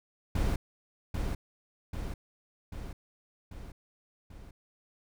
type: noise with echo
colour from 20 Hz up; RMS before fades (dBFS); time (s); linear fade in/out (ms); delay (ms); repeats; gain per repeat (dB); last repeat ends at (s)
brown; -28; 0.35-0.56; 5; 790; 5; -4; 4.51
effects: none